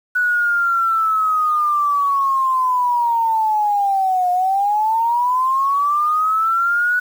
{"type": "linear two-way sweep", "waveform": "sine", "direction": "down then up", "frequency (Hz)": [1480, 714, 1480], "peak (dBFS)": -14, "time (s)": [0.15, 7], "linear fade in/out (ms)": 10, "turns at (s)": 4.31, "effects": ["7-bit"]}